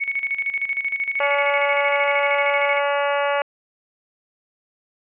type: tone with tremolo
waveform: sine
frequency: 2217 Hz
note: C#7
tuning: in tune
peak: -19 dBFS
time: 0-2.8 s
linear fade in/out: 20 ms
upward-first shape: square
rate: 13 Hz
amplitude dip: 70%
type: harmonic tone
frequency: 284.6 Hz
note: C#4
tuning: 46 cents sharp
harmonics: 2 / 3 / 4 / 5 / 6 / 7 / 8 / 9 / 10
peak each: -21 / -25 / -27 / -29 / -31 / -32 / -33 / -34 / -35 dBFS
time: 1.2-3.42 s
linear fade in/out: 2 ms
effects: resampled to 8000 Hz